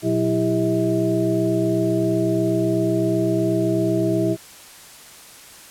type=tone cluster; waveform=sine; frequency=120.3 / 183.2 / 329.5 / 397.5 / 642 Hz; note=B2 / F#3 / E4 / G4 / E5; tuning=-45 / -17 / -1 / +24 / -46 cents; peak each=-25 / -26 / -20 / -25 / -25 dBFS; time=0.02-4.37 s; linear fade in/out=50 ms; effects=white hiss -43 dBFS RMS until 5.7 s + low-pass 12000 Hz 12 dB/octave